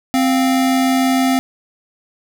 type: tone pair together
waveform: square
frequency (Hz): 261.6 / 698.4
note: C4 / F5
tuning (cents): 0 / 0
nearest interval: octave + perfect fourth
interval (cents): 1700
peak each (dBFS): -14 / -21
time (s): 0.14-1.39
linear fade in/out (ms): 0
effects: none